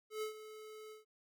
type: tone with ADSR envelope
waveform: square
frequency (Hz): 431.7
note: A4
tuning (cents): -33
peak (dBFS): -37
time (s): 0.1-1.05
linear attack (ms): 120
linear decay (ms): 110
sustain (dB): -13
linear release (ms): 140
effects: none